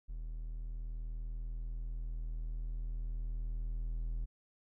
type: tone with level ramp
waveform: triangle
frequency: 40.21 Hz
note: E1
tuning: 42 cents flat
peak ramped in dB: -37 to -32 dBFS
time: 0.08-4.26 s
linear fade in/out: 20 ms
effects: none